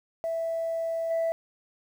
sine tone with level steps, 659.3 Hz, E5, in tune, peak -26 / -22 dBFS, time 0.24-1.32 s, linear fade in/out 0 ms, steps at 1.1 s, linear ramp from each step 10 ms, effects tanh soft clip ceiling -22 dBFS + 9-bit

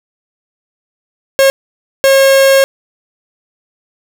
45% pulse tone bursts at uneven times, 542 Hz, C#5, 39 cents flat, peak -5 dBFS, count 2, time 1.39-1.5 / 2.04-2.64 s, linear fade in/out 0 ms, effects 7-bit

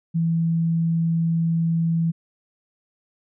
sine tone, 165.4 Hz, E3, 6 cents sharp, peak -18 dBFS, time 0.14-2.12 s, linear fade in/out 20 ms, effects none

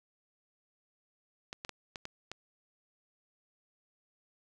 clicks, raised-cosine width 0.2 ms, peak -23 dBFS, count 6, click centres 1.529 / 1.649 / 1.693 / 1.958 / 2.054 / 2.316 s, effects none

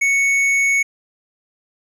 sine tone with hard clipping, 2217 Hz, C#7, in tune, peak -15 dBFS, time 0.01-0.83 s, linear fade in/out 10 ms, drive 7 dB, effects none

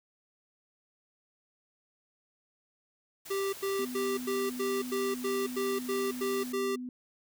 white noise, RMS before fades -46 dBFS, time 3.25-6.53 s, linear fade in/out 10 ms
square tone bursts, 392 Hz, G4, in tune, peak -30 dBFS, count 11, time 3.3-6.76 s, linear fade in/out 10 ms, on 230 ms, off 93 ms
sine tone, 250.1 Hz, B3, 22 cents sharp, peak -36 dBFS, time 3.79-6.89 s, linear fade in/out 2 ms
effects none

